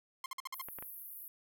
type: tone bursts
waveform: sawtooth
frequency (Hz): 1056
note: C6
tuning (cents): +16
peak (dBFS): -35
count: 6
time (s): 0.24-0.615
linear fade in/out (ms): 2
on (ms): 20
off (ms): 51
type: band-pass noise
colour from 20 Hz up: white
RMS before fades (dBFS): -48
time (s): 0.54-1.28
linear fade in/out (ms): 0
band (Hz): 11000 to 16000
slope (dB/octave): 96
type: clicks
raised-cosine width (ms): 0.5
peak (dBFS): -31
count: 3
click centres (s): 0.686 / 0.787 / 0.825
effects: none